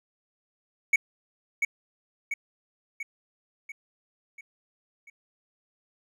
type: tone with echo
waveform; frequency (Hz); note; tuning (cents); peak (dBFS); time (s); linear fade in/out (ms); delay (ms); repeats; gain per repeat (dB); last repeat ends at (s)
triangle; 2231; C#7; +11; -15; 0.93-0.96; 5; 690; 6; -5; 5.1
effects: none